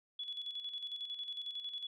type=tone with tremolo; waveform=sine; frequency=3400 Hz; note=G#7; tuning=40 cents sharp; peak=-38 dBFS; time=0.19-1.87 s; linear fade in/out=5 ms; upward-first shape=square; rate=11 Hz; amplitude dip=55%; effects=none